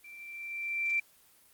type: tone with level ramp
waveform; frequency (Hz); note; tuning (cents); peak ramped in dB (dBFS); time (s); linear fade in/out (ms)
sine; 2349; D7; 0; -47 to -25; 0.04-1; 5
effects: white hiss -62 dBFS RMS until 1.53 s + Opus 24 kbps